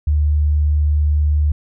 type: tone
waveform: sine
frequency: 74.6 Hz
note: D2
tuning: 28 cents sharp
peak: -12 dBFS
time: 0.07-1.52 s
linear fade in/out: 5 ms
effects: none